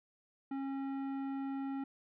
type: tone with tanh clipping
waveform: sine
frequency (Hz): 272.3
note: C#4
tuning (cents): -31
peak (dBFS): -38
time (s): 0.51-1.84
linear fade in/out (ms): 5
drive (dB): 13
effects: none